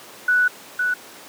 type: tone pair in turn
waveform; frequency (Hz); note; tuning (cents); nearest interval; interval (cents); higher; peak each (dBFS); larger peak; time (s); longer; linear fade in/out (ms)
sine; 1480 / 1480; F#6 / F#6; 0 / 0; unison; 0; neither; -14 / -18; first; 0.28-0.48 / 0.79-0.94; first; 5
effects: pink hiss -41 dBFS RMS until 1.28 s + high-pass 300 Hz 12 dB/octave